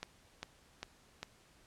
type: click train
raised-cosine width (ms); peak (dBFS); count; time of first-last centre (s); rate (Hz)
0.2; -23; 4; 0.03-1.23; 2.5
effects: pink hiss -65 dBFS RMS until 1.66 s + low-pass 10000 Hz 12 dB/octave